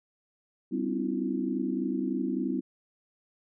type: tone cluster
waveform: sine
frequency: 196 / 254.5 / 277.9 / 323.1 / 354.4 Hz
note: G3 / C4 / C#4 / E4 / F4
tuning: 0 / -48 / +4 / -35 / +25 cents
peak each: -34 / -31 / -36 / -33 / -38 dBFS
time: 0.71-2.61 s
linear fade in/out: 20 ms
effects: none